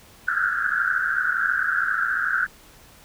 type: band-pass noise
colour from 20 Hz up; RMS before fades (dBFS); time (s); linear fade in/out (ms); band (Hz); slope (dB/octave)
pink; -23; 0.27-2.47; 20; 1400 to 1600; 96
effects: pink hiss -50 dBFS RMS until 3.04 s